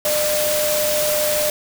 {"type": "tone in noise", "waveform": "sine", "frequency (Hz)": 602, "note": "D5", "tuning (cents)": 43, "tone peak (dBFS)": -19, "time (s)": [0.05, 1.5], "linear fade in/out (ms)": 2, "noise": "white", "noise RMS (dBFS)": -22, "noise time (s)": [0.05, 1.5], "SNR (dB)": 0, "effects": []}